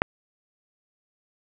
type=click; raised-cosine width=0.5 ms; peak=-4 dBFS; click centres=0.019 s; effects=none